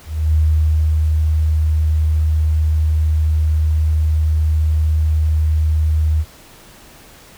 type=tone with ADSR envelope; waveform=sine; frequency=77.78 Hz; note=D#2; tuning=in tune; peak=-10 dBFS; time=0.05-6.25 s; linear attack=290 ms; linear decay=610 ms; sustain=-2 dB; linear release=52 ms; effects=pink hiss -43 dBFS RMS until 7.37 s